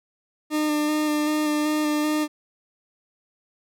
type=tone with vibrato; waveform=40% pulse; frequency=302.1 Hz; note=D4; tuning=49 cents sharp; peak=-20 dBFS; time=0.5-2.28 s; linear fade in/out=50 ms; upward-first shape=square; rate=2.6 Hz; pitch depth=14 cents each way; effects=none